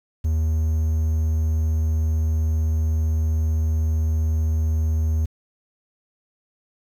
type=tone; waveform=triangle; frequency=78.9 Hz; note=D#2; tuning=25 cents sharp; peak=-16 dBFS; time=0.24-5.26 s; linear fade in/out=10 ms; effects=8-bit